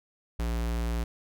square tone, 57.9 Hz, A#1, 11 cents flat, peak -28 dBFS, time 0.39-1.04 s, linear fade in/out 5 ms, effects none

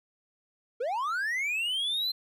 triangle linear sweep, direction up, 440.1 to 4143 Hz, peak -26 dBFS, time 0.8-2.12 s, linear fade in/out 10 ms, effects none

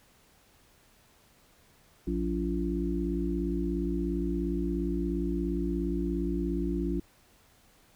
harmonic tone with a mistuned harmonic, 57.1 Hz, A#1, 35 cents flat, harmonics 1 / 3 / 5 / 6, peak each -33 / -33 / -33 / -33 dBFS, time 2.07-7 s, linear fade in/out 5 ms, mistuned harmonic 3, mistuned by +110 cents, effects pink hiss -62 dBFS RMS until 7.95 s

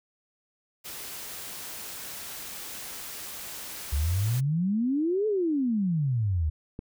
white noise, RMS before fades -39 dBFS, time 0.84-4.41 s, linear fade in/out 20 ms
sine exponential two-way sweep, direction up then down, 67.2 to 440 to 73.2 Hz, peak -23 dBFS, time 3.92-6.5 s, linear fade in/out 10 ms, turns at 5.27 s
click, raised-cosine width 3 ms, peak -23 dBFS, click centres 6.791 s
effects none

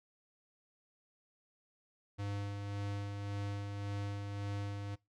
square tone with tremolo, 101.1 Hz, G#2, 46 cents flat, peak -37 dBFS, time 2.18-4.96 s, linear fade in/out 20 ms, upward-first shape sine, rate 1.8 Hz, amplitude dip 35%, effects noise-tail reverb RT60 0.2 s tail -21 dB re dry + low-pass 6000 Hz 12 dB/octave

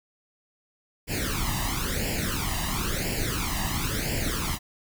pink noise with flanger, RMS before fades -28 dBFS, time 1.07-4.59 s, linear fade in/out 50 ms, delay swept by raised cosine 0.4 to 1.06 ms, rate 0.98 Hz, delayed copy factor +0.8, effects none

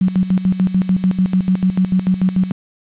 sine tone with tremolo, 185.7 Hz, F#3, 7 cents sharp, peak -10 dBFS, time 0.01-2.52 s, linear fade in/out 5 ms, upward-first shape square, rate 6.8 Hz, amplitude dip 75%, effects resampled to 8000 Hz + 7-bit

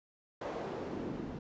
pink noise with band-pass filter sweep, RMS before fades -40 dBFS, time 0.41-1.39 s, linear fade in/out 5 ms, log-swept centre 600 to 210 Hz, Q 1.4, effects resampled to 16000 Hz

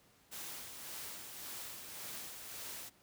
white noise with tremolo, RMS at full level -45 dBFS, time 0.31-2.9 s, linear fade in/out 20 ms, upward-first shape sine, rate 1.8 Hz, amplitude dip 40%, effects pink hiss -67 dBFS RMS until 3.02 s + high-pass 60 Hz 12 dB/octave

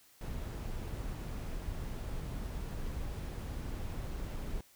brown noise, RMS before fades -39 dBFS, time 0.21-4.61 s, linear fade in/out 2 ms, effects white hiss -63 dBFS RMS until 4.75 s

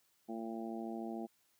harmonic tone, 113.4 Hz, A#2, 47 cents flat, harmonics 2 / 3 / 4 / 5 / 6 / 7, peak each -42 / -44 / -52 / -55 / -48 / -50 dBFS, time 0.28-1.27 s, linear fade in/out 20 ms, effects white hiss -74 dBFS RMS until 1.59 s + high-pass 60 Hz 12 dB/octave

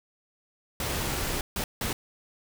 pink noise bursts at uneven times, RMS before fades -30 dBFS, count 3, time 0.8-1.41 / 1.56-1.64 / 1.81-1.93 s, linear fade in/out 2 ms, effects none

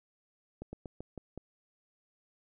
slowing click train, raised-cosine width 2 ms, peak -28 dBFS, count 6, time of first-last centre 0.62-1.376 s, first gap 110 ms, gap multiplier 1.16, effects none

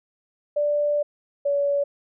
sine tone pair in turn, 587.3 / 568.3 Hz, D5 / C#5, 0 / +43 cents, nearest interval minor second, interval 57 cents, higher first, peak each -19 dBFS, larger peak neither, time 0.56-1.03 / 1.45-1.84 s, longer first, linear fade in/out 10 ms, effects none

